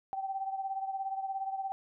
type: beating tone pair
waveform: sine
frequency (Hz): 773 / 790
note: G5 / G5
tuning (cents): -24 / +13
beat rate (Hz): 17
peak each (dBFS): -34 / -40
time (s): 0.13-1.72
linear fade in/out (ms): 0
effects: none